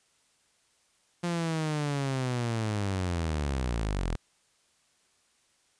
sawtooth linear sweep, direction down, 175.3 to 38.89 Hz, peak -24 dBFS, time 1.23-4.16 s, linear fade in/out 10 ms, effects white hiss -68 dBFS RMS until 5.79 s + resampled to 22050 Hz

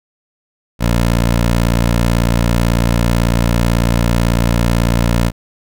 15% pulse tone, 58.1 Hz, A#1, 5 cents flat, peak -5 dBFS, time 0.79-5.32 s, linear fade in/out 50 ms, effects none

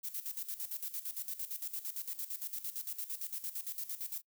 violet noise with tremolo, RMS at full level -39 dBFS, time 0.03-4.22 s, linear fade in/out 20 ms, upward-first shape square, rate 8.8 Hz, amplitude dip 75%, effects noise-tail reverb RT60 0.1 s tail -26 dB re dry

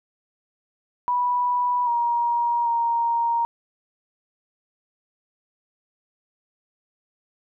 sine tone with pitch steps, 981 / 947 / 934 Hz, B5 / A#5 / A#5, -12 / +27 / +3 cents, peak -19 dBFS, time 1.08-3.45 s, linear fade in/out 0 ms, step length 790 ms, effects none

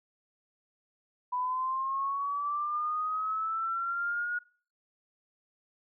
sine linear sweep, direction up, 987.8 to 1450 Hz, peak -29 dBFS, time 1.32-4.39 s, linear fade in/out 10 ms, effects noise-tail reverb RT60 0.4 s tail -20 dB re dry

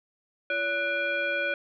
sine tone with frequency modulation, 1480 Hz, F#6, in tune, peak -25 dBFS, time 0.5-1.54 s, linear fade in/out 2 ms, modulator 911 Hz, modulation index 1.2, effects none

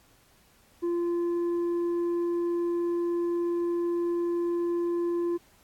sine tone with tanh clipping, 344.8 Hz, F4, 22 cents flat, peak -26 dBFS, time 0.82-5.38 s, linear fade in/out 20 ms, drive 4 dB, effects pink hiss -61 dBFS RMS until 5.63 s + AAC 64 kbps

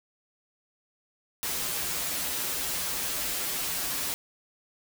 white noise with comb filter, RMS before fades -31 dBFS, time 1.43-4.14 s, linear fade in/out 0 ms, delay 9.2 ms, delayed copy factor -0.85, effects none

